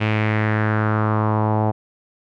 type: tone with low-pass filter sweep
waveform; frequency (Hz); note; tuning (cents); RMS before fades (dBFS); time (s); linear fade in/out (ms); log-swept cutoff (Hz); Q
sawtooth; 107.8; A2; -35; -19; 0-1.72; 20; 2600 to 790; 3.2
effects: none